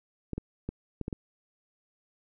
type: clicks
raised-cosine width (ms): 3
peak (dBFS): -20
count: 6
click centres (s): 0.333 / 0.38 / 0.69 / 1.013 / 1.081 / 1.128
effects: none